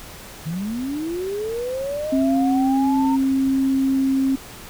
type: linear sweep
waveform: sine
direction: up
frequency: 150 to 925 Hz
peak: -23 dBFS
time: 0.45-3.17 s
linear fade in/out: 20 ms
type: tone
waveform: sine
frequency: 267.9 Hz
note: C4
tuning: 41 cents sharp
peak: -16 dBFS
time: 2.12-4.36 s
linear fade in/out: 10 ms
effects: pink hiss -39 dBFS RMS until 4.69 s